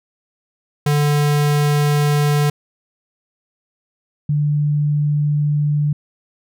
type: tone pair in turn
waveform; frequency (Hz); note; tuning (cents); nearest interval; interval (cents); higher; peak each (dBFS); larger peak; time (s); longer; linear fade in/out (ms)
square / sine; 146.83 / 147.66; D3 / D3; 0 / +10; unison; 10; second; -14; neither; 0.86-2.5 / 4.29-5.93; neither; 5
effects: none